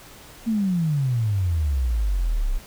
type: exponential sweep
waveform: sine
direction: down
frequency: 233.1 to 30.72 Hz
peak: -19 dBFS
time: 0.46-2.59 s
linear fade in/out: 20 ms
effects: pink hiss -45 dBFS RMS until 2.66 s